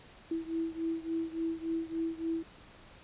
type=beating tone pair; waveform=sine; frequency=326.9 / 330.4 Hz; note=E4 / E4; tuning=-14 / +4 cents; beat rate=3.5 Hz; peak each=-34 / -36 dBFS; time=0.31-2.43 s; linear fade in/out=5 ms; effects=pink hiss -55 dBFS RMS until 3.03 s + resampled to 8000 Hz